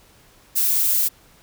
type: noise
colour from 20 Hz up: violet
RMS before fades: -19 dBFS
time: 0.55-1.09 s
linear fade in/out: 20 ms
effects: pink hiss -53 dBFS RMS until 1.42 s